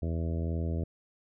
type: harmonic tone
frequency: 82.41 Hz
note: E2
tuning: in tune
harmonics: 1 / 2 / 3 / 4 / 5 / 6 / 7 / 8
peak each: -30 / -36 / -40 / -42 / -44 / -46 / -47 / -48 dBFS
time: 0.02-0.84 s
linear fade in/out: 5 ms
effects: none